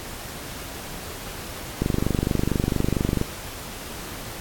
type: click train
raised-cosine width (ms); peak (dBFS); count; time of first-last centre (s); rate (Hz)
3; -8; 35; 1.82-3.213; 24.4
effects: pink hiss -36 dBFS RMS until 4.4 s + AAC 64 kbps